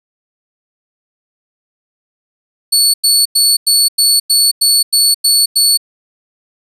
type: tone bursts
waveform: 25% pulse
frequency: 4435 Hz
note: C#8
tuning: in tune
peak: -3 dBFS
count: 10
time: 2.72-5.775 s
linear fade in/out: 10 ms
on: 220 ms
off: 95 ms
effects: none